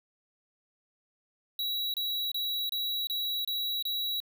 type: tone bursts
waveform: square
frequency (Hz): 3893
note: B7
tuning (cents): -26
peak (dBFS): -30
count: 7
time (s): 1.59-4.202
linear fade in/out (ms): 2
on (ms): 350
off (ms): 27
effects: none